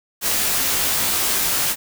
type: noise with comb filter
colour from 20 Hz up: white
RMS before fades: -20 dBFS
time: 0.21-1.76 s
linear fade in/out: 50 ms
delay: 17 ms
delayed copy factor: -0.75
effects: none